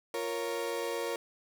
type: chord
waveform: 35% pulse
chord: Bb minor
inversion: second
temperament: equal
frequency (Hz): 349.2 / 466.2 / 554.4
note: F4 / Bb4 / Db5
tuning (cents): 0 / 0 / 0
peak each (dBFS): -38 / -33 / -36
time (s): 0.14-1.16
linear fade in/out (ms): 2
effects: none